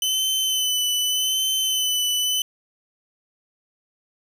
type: tone with vibrato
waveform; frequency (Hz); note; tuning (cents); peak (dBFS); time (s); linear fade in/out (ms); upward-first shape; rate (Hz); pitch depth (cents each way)
sawtooth; 3028; F#7; +39; -17; 0.02-2.42; 2; sine; 0.84; 26
effects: none